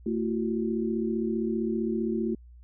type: tone cluster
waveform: sine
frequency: 223.1 / 338.2 / 373.5 Hz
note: A3 / E4 / F#4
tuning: +24 / +44 / +16 cents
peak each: -28 / -31 / -32 dBFS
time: 0.06-2.35 s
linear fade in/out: 5 ms
effects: added 60 Hz sine -47 dBFS peak until 2.63 s